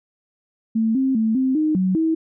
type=tone with pitch steps; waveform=sine; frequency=223.1 / 265.2 / 221.4 / 261.6 / 309 / 186.6 / 322.1 Hz; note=A3 / C4 / A3 / C4 / D#4 / F#3 / E4; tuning=+24 / +23 / +11 / 0 / -12 / +15 / -40 cents; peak=-16 dBFS; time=0.75-2.15 s; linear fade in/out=10 ms; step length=200 ms; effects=none